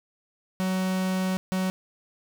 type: tone bursts at uneven times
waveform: 45% pulse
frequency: 186.9 Hz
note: F#3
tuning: 18 cents sharp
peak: -24 dBFS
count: 2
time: 0.6-1.37 / 1.52-1.7 s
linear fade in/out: 0 ms
effects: none